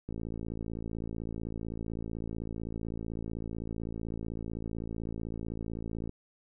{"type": "click train", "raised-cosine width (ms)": 3, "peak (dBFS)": -25, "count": 336, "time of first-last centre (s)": [0.09, 6.094], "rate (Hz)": 55.8, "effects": []}